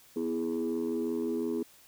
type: chord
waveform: sine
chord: E major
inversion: second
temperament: equal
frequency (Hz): 246.9 / 329.6 / 415.3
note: B3 / E4 / G#4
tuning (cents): 0 / 0 / 0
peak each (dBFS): -32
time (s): 0.16-1.63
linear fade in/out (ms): 5
effects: tanh soft clip ceiling -24 dBFS + white hiss -58 dBFS RMS until 1.87 s